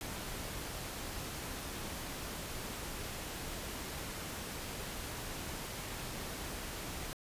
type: noise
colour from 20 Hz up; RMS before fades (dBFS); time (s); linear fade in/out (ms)
pink; -42; 0.01-7.13; 0
effects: resampled to 32000 Hz